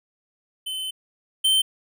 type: tone pair in turn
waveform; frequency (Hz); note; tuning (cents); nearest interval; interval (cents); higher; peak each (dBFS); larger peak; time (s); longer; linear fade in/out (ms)
square; 3056 / 3104; G7 / G7; -45 / -18; unison; 27; second; -28 / -17; second; 0.66-0.91 / 1.44-1.62; first; 10
effects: none